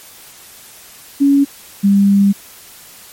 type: tone pair in turn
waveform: sine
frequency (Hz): 280 / 199.27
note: C#4 / G3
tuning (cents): +18 / +29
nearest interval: tritone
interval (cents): 589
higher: first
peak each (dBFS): -7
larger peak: neither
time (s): 1.2-1.45 / 1.83-2.33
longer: second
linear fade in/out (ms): 20
effects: white hiss -39 dBFS RMS until 3.12 s + MP3 64 kbps